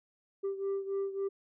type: beating tone pair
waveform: sine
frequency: 392 / 395.6 Hz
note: G4 / G4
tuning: 0 / +16 cents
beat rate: 3.6 Hz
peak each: -31 / -35 dBFS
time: 0.43-1.29 s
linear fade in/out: 20 ms
effects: tanh soft clip ceiling -29 dBFS